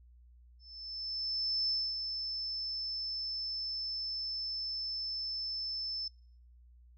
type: tone with ADSR envelope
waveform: sine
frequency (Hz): 5274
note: E8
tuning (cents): 0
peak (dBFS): -29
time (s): 0.59-6.08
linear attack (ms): 1100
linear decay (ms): 250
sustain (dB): -6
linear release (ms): 4
effects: noise-tail reverb RT60 0.6 s tail -25 dB re dry + added 60 Hz sine -56 dBFS peak until 6.97 s